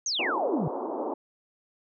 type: exponential sweep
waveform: sine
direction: down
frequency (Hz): 6700 to 133.9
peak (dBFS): -26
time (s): 0.06-0.68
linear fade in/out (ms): 2
type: band-pass noise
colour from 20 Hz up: pink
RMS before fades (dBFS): -32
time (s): 0.19-1.14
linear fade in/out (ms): 5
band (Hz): 270 to 1000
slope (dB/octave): 48
effects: none